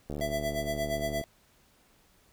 click train, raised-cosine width 2 ms, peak -23 dBFS, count 83, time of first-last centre 0.1-1.213 s, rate 73.7 Hz
square tone with tremolo, 665 Hz, E5, 15 cents sharp, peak -29 dBFS, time 0.21-1.24 s, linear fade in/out 0 ms, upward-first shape sine, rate 8.6 Hz, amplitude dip 75%
effects pink hiss -64 dBFS RMS until 2.32 s

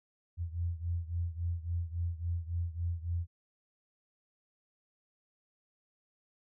sine beating tone pair, 84.4 / 88 Hz, E2 / F2, +41 / +14 cents, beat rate 3.6 Hz, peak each -34 / -37 dBFS, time 0.37-3.27 s, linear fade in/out 50 ms, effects none

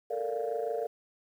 sine chord, Bb major seventh, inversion third, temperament equal, 440 / 466.2 / 587.3 / 698.5 Hz, A4 / Bb4 / D5 / F5, 0 / 0 / 0 / 0 cents, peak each -35 / -33 / -36 / -36 dBFS, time 0.1-0.87 s, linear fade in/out 10 ms, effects tanh soft clip ceiling -22 dBFS + 10-bit

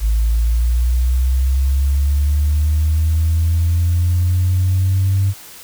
sine linear sweep, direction up, 53.5 to 98 Hz, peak -11 dBFS, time 0-5.34 s, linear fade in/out 50 ms, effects tanh soft clip ceiling -8 dBFS + white hiss -38 dBFS RMS until 5.63 s

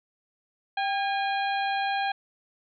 harmonic tone with a mistuned harmonic, 815 Hz, G#5, 33 cents flat, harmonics 1 / 2 / 3 / 4 / 5, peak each -26 / -32 / -36 / -38 / -40 dBFS, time 0.77-2.12 s, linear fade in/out 5 ms, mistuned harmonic 1, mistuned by -60 cents, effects none

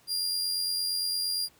sawtooth tone with amplitude modulation, 4800 Hz, D8, 37 cents sharp, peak -23 dBFS, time 0.07-1.49 s, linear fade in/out 50 ms, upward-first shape sine, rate 88.7 Hz, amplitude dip 40%, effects pink hiss -61 dBFS RMS until 1.59 s + high-pass 80 Hz 12 dB/octave

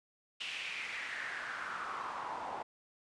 pink noise with band-pass filter sweep, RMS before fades -41 dBFS, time 0.4-2.63 s, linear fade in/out 10 ms, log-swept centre 2900 to 800 Hz, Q 4, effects resampled to 22050 Hz

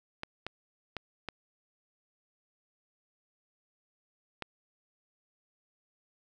clicks, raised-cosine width 0.3 ms, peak -20 dBFS, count 5, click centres 0.234 / 0.466 / 0.967 / 1.287 / 4.423 s, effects none

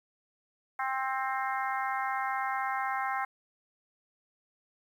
harmonic tone, 264.1 Hz, C4, 16 cents sharp, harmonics 3 / 4 / 5 / 6 / 7 / 8, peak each -33 / -35 / -37 / -39 / -40 / -41 dBFS, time 0.79-3.25 s, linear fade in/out 5 ms, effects 10-bit

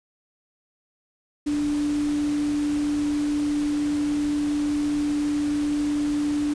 sine tone in noise, 293.7 Hz, D4, in tune, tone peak -21 dBFS, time 1.46-6.54 s, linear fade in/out 10 ms, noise pink, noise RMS -38 dBFS, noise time 1.46-6.54 s, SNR +14 dB, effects resampled to 22050 Hz

